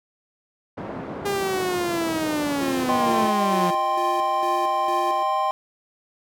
pink band-pass noise, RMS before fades -33 dBFS, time 0.77-3.28 s, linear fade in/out 10 ms, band 160 to 1000 Hz, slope 12 dB/octave
sawtooth linear sweep, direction down, 405.5 to 174.61 Hz, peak -19 dBFS, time 1.25-3.71 s, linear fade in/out 10 ms
square tone with tremolo, 351.1 Hz, F4, 9 cents sharp, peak -29 dBFS, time 2.61-5.23 s, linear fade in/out 5 ms, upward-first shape square, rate 2.2 Hz, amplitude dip 65%
triangle chord, C minor, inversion first, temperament equal, 622.3 / 784 / 1046.5 Hz, Eb5 / G5 / C6, 0 / 0 / 0 cents, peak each -26 / -22 / -21 dBFS, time 2.89-5.51 s, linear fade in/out 0 ms
effects none

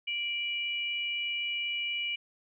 sine tone pair together, 2349 / 2926 Hz, D7 / F#7, 0 / -20 cents, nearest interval major third, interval 380 cents, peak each -33 / -33 dBFS, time 0.07-2.16 s, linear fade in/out 10 ms, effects none

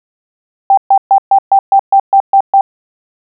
sine tone bursts, 785 Hz, G5, 2 cents sharp, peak -3 dBFS, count 10, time 0.7-2.61 s, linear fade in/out 2 ms, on 74 ms, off 130 ms, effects none

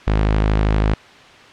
sawtooth tone, 52.6 Hz, G#1, 23 cents sharp, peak -10 dBFS, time 0.07-0.94 s, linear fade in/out 5 ms, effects white hiss -42 dBFS RMS until 1.52 s + low-pass 3000 Hz 12 dB/octave

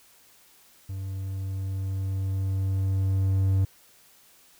triangle tone with level ramp, 96 Hz, G2, 36 cents flat, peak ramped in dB -29 to -17 dBFS, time 0.89-3.65 s, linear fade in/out 5 ms, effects white hiss -57 dBFS RMS until 4.59 s

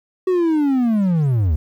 triangle linear sweep, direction down, 376.9 to 69.3 Hz, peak -12 dBFS, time 0.27-1.56 s, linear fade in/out 5 ms, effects 9-bit

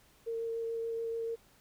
sine tone with vibrato, 457.5 Hz, A#4, 32 cents flat, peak -33 dBFS, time 0.26-1.36 s, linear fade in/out 20 ms, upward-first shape sine, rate 6.9 Hz, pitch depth 9 cents each way, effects pink hiss -64 dBFS RMS until 1.6 s

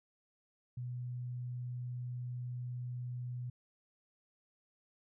sine tone, 123.47 Hz, B2, in tune, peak -38 dBFS, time 0.77-3.5 s, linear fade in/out 5 ms, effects none

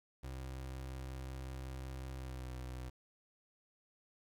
30% pulse tone with pitch glide, 65.41 to 63.25 Hz, C2 to B1, 0 to +42 cents, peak -40 dBFS, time 0.23-2.9 s, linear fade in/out 10 ms, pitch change -58 cents, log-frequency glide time 2.16-2.5 s, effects 11-bit

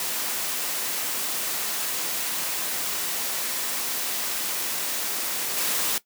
white noise with level steps, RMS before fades -28 / -25 dBFS, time 0-5.98 s, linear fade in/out 2 ms, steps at 5.56 s, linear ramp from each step 20 ms, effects noise-tail reverb RT60 0.1 s tail -17 dB re dry + high-pass 200 Hz 12 dB/octave

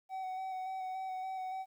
triangle tone with vibrato, 754 Hz, F#5, 32 cents sharp, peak -35 dBFS, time 0.09-1.66 s, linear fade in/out 50 ms, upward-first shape square, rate 3.5 Hz, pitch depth 15 cents each way, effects 12-bit

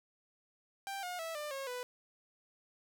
sawtooth tone with pitch steps, 787 / 717.5 / 654.2 / 596.4 / 543.8 / 495.8 Hz, G5 / F5 / E5 / D5 / C#5 / B4, +7 / +47 / -13 / +27 / -33 / +7 cents, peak -35 dBFS, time 0.87-1.83 s, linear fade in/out 0 ms, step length 160 ms, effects none

